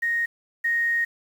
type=tone pair in turn; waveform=sine; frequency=1864.7 / 1864.7 Hz; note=A#6 / A#6; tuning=0 / 0 cents; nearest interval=unison; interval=0 cents; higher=neither; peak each=-21 / -20 dBFS; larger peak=second; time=0.02-0.26 / 0.64-1.05 s; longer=second; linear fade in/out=10 ms; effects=8-bit